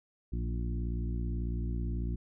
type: harmonic tone with a mistuned harmonic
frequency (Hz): 58.2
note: A#1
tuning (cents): -2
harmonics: 1 / 2 / 3 / 4 / 5 / 6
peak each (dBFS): -32 / -38 / -42 / -44 / -46 / -48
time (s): 0.32-2.16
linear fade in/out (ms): 10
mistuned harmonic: 3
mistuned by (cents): +34
effects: none